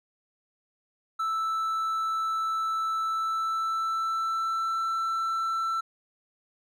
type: tone with pitch glide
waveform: triangle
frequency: 1318.5 to 1335.4 Hz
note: E6 to E6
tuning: 0 to +22 cents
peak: -24 dBFS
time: 1.19-5.81 s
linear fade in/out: 10 ms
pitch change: +22 cents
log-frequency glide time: 3.01-4.82 s
effects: none